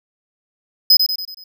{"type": "tone with echo", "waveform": "square", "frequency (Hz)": 5040, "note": "D#8", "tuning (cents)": 21, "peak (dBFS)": -7, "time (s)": [0.9, 0.97], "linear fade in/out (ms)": 5, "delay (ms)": 94, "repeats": 5, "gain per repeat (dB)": -6, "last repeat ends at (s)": 1.44, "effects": []}